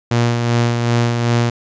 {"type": "tone with tremolo", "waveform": "sawtooth", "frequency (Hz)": 118.6, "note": "A#2", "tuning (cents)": 30, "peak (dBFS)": -8, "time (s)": [0.11, 1.5], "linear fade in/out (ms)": 5, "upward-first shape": "sine", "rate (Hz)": 2.6, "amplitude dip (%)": 40, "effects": ["resampled to 16000 Hz"]}